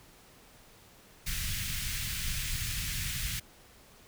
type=band-stop noise; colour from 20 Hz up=pink; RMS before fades=-34 dBFS; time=1.26-3.4 s; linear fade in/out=10 ms; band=150 to 1800 Hz; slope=24 dB/octave; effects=pink hiss -57 dBFS RMS until 4.07 s